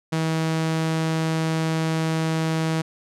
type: tone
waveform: sawtooth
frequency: 160.7 Hz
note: E3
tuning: 44 cents flat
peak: -17 dBFS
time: 0.12-2.82 s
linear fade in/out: 10 ms
effects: low-pass 9000 Hz 12 dB/octave